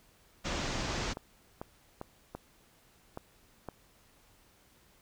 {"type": "low-pass noise", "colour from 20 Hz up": "pink", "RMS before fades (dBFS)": -35, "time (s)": [0.44, 1.14], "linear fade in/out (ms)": 20, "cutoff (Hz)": 7000, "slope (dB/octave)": 48}
{"type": "clicks", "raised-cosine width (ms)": 1, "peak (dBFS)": -25, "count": 6, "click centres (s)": [1.171, 1.615, 2.014, 2.35, 3.174, 3.687]}
{"effects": ["pink hiss -64 dBFS RMS until 5.01 s"]}